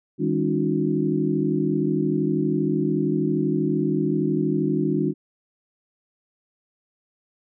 sine tone cluster, 156.1 / 201 / 278.5 / 311.4 / 363.4 Hz, D#3 / G3 / C#4 / D#4 / F#4, +6 / +44 / +8 / +2 / -31 cents, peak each -26 dBFS, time 0.18-5.14 s, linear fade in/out 50 ms, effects none

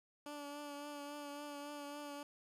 15% pulse tone with vibrato, 290 Hz, D4, 22 cents flat, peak -39 dBFS, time 0.26-2.23 s, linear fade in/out 2 ms, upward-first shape triangle, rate 3.6 Hz, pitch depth 29 cents each way, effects resampled to 32000 Hz

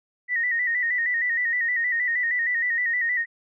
sine tone with vibrato, 1915 Hz, A#6, 46 cents sharp, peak -21 dBFS, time 0.28-3.26 s, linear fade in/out 50 ms, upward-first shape square, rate 6.4 Hz, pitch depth 54 cents each way, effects none

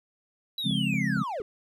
triangle linear sweep, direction down, 3951 to 374.4 Hz, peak -28 dBFS, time 0.58-1.42 s, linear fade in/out 2 ms
sine chord, Db major seventh, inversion none, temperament just, 138.59 / 173.24 / 207.9 / 259.9 Hz, Db3 / F3 / Ab3 / C4, 0 / -14 / +2 / -11 cents, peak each -31 / -30 / -29 / -32 dBFS, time 0.64-1.24 s, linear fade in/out 20 ms
click train, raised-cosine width 2 ms, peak -32 dBFS, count 4, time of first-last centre 0.71-1.401 s, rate 4.34 Hz
effects none

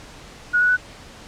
sine tone with pitch steps, 1454 / 1470.9 / 1488 Hz, F#6 / F#6 / F#6, -31 / -11 / +9 cents, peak -14 dBFS, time 0.53-0.77 s, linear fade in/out 20 ms, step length 80 ms, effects pink hiss -42 dBFS RMS until 1.27 s + low-pass 7000 Hz 12 dB/octave

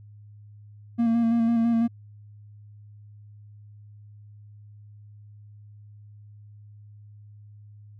triangle tone with vibrato, 231.1 Hz, A#3, 15 cents flat, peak -17 dBFS, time 0.98-1.88 s, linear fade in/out 20 ms, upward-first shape square, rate 6 Hz, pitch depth 21 cents each way, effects added 104 Hz sine -45 dBFS peak until 7.99 s

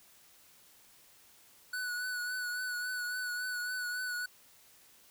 square tone with vibrato, 1480 Hz, F#6, in tune, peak -35 dBFS, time 1.73-4.26 s, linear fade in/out 5 ms, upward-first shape triangle, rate 3.6 Hz, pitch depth 34 cents each way, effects white hiss -61 dBFS RMS until 5.1 s

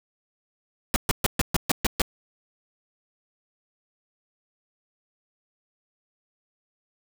pink noise bursts, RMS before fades -21 dBFS, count 8, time 0.94-2.018 s, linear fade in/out 0 ms, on 21 ms, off 130 ms, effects none

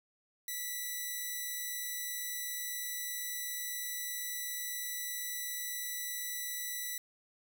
5% pulse tone, 1967 Hz, B6, 7 cents flat, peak -26 dBFS, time 0.48-6.98 s, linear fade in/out 2 ms, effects none

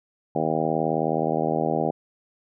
harmonic tone, 79.3 Hz, D#2, 33 cents sharp, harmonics 2 / 3 / 4 / 5 / 6 / 7 / 8 / 9 / 10, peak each -30 / -30 / -30 / -30 / -30 / -30 / -30 / -30 / -30 dBFS, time 0.35-1.91 s, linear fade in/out 5 ms, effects none

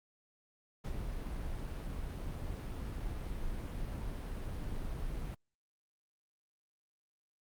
brown noise, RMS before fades -39 dBFS, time 0.84-5.35 s, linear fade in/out 10 ms, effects Opus 48 kbps

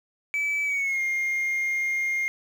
sine tone with pitch glide, 2302 to 2123 Hz, D7 to C7, -35 to +25 cents, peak -21 dBFS, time 0.34-2.28 s, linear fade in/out 0 ms, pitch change -140 cents, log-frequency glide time 0.64-1.01 s, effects tanh soft clip ceiling -22 dBFS + 8-bit

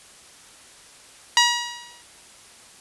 10% pulse tone with exponential decay, 958 Hz, A#5, 47 cents sharp, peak -3 dBFS, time 1.37-2.02 s, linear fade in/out 1 ms, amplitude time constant 140 ms, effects white hiss -48 dBFS RMS until 2.8 s + resampled to 24000 Hz

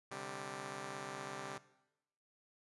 5% pulse chord, C suspended second, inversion none, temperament just, 130.81 / 147.16 / 196.22 Hz, C3 / D3 / G3, 0 / +4 / +2 cents, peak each -37 / -38 / -38 dBFS, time 0.11-1.58 s, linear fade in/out 5 ms, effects noise-tail reverb RT60 0.9 s tail -18 dB re dry + resampled to 24000 Hz

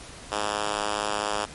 5% pulse tone with high-pass filter, 104.4 Hz, G#2, 10 cents sharp, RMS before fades -28 dBFS, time 0.31-1.46 s, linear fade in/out 20 ms, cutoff 440 Hz, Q 0.59, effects pink hiss -43 dBFS RMS until 1.54 s + MP3 48 kbps

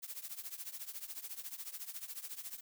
blue noise with tremolo, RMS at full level -42 dBFS, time 0.02-2.61 s, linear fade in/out 20 ms, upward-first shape triangle, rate 14 Hz, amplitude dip 90%, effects none

